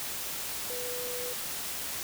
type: tone in noise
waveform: sine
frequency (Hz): 493.9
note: B4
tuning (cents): 0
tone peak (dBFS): -37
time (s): 0.7-1.33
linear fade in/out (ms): 0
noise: white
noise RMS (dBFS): -36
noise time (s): 0-2.03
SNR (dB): -4
effects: none